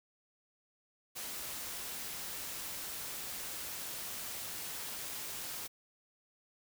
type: noise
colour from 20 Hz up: white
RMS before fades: -42 dBFS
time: 1.15-5.68 s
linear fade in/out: 20 ms
effects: none